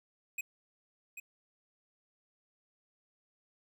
square tone with echo, 2512 Hz, D#7, 16 cents sharp, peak -35 dBFS, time 0.38-0.41 s, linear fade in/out 5 ms, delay 790 ms, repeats 1, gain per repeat -8 dB, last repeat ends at 1.2 s, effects none

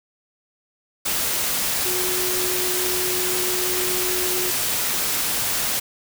sine tone in noise, 365 Hz, F#4, 24 cents flat, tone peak -27 dBFS, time 1.85-4.51 s, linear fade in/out 10 ms, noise white, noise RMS -23 dBFS, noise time 1.05-5.8 s, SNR -7 dB, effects none

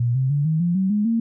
sine tone with pitch steps, 119.8 / 131.4 / 144.12 / 158.08 / 173.38 / 190.17 / 208.6 / 228.8 Hz, A#2 / C3 / D3 / D#3 / F3 / F#3 / G#3 / A#3, +48 / +8 / -32 / +28 / -12 / +48 / +8 / -32 cents, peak -17 dBFS, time 0-1.2 s, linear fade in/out 5 ms, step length 150 ms, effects none

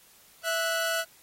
sawtooth tone pair together, 659.3 / 1475.4 Hz, E5 / F#6, 0 / -5 cents, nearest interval octave + major second, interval 1395 cents, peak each -25 dBFS, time 0.43-1.05 s, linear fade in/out 50 ms, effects white hiss -57 dBFS RMS until 1.22 s + AAC 48 kbps

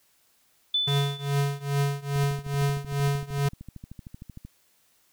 sine tone with exponential decay, 3500 Hz, A7, 10 cents flat, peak -20 dBFS, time 0.74-1.62 s, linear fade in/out 5 ms, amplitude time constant 190 ms
square tone with tremolo, 141.2 Hz, C#3, 32 cents sharp, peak -21 dBFS, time 0.87-3.49 s, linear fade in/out 10 ms, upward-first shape triangle, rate 2.4 Hz, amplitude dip 95%
click train, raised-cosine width 5 ms, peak -28 dBFS, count 31, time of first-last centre 2.16-4.45 s, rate 13.1 Hz
effects white hiss -65 dBFS RMS until 5.12 s

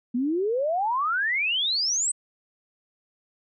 sine exponential sweep, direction up, 233.1 to 8372 Hz, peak -22 dBFS, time 0.14-2.12 s, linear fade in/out 10 ms, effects none

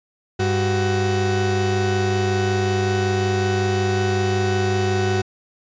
35% pulse tone pair together, 99.7 / 373.4 Hz, G2 / F#4, +30 / +16 cents, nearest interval octave + major seventh, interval 2286 cents, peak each -19 dBFS, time 0.39-5.22 s, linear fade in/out 10 ms, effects resampled to 16000 Hz

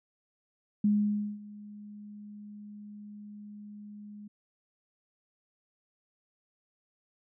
sine tone with ADSR envelope, 207.7 Hz, G#3, in tune, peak -21 dBFS, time 0.84-4.28 s, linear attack 5 ms, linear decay 540 ms, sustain -22 dB, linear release 8 ms, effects none

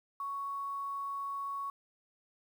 sine tone with quantisation, 1113 Hz, C#6, 7 cents sharp, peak -35 dBFS, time 0.2-1.7 s, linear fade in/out 2 ms, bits 10, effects none

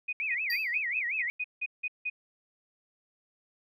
sine tone bursts, 2489 Hz, D#7, in tune, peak -29 dBFS, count 10, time 0.08-2.1 s, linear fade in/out 10 ms, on 49 ms, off 170 ms
sine tone with vibrato, 2217 Hz, C#7, in tune, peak -29 dBFS, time 0.2-1.3 s, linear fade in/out 0 ms, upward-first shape sine, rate 5.5 Hz, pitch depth 290 cents each way
square tone with exponential decay, 4699 Hz, D8, in tune, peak -30 dBFS, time 0.5-0.79 s, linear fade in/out 2 ms, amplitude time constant 62 ms
effects none

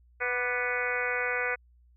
harmonic tone with a mistuned harmonic, 246.9 Hz, B3, in tune, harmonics 2 / 3 / 4 / 5 / 6 / 7 / 8 / 9 / 10, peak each -34 / -40 / -42 / -39 / -32 / -38 / -34 / -35 / -39 dBFS, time 0.2-1.56 s, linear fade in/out 20 ms, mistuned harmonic 5, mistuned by -54 cents, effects added 60 Hz sine -57 dBFS peak until 1.96 s

